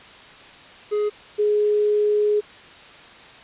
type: tone pair in turn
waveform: triangle / sine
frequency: 418.4 / 418.4 Hz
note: G#4 / G#4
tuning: +13 / +13 cents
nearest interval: unison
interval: 0 cents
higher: neither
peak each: -17 / -16 dBFS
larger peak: second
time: 0.91-1.1 / 1.38-2.41 s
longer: second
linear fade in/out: 20 ms
effects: white hiss -44 dBFS RMS until 3.43 s + resampled to 8000 Hz